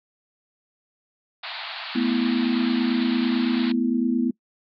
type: band-pass noise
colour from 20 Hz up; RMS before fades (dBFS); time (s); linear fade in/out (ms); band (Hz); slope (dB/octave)
white; -34; 1.43-3.72; 5; 640 to 4500; 96
type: chord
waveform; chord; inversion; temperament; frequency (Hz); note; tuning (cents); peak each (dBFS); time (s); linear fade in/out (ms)
sine; A suspended second; none; equal with one note detuned; 218 / 246.9 / 329.6; A3 / B3 / E4; -16 / 0 / 0; -26 / -21 / -27; 1.95-4.31; 10
effects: noise-tail reverb RT60 0.1 s tail -22 dB re dry